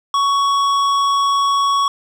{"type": "tone with hard clipping", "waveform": "sine", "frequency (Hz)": 1117, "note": "C#6", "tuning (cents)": 13, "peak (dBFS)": -15, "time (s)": [0.14, 1.88], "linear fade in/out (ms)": 2, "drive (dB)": 11, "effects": []}